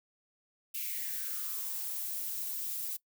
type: noise with high-pass filter sweep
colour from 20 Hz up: violet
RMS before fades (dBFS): -37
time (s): 0.74-2.97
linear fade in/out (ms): 10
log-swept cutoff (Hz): 2600 to 240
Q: 5.2
effects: noise-tail reverb RT60 0.1 s tail -21 dB re dry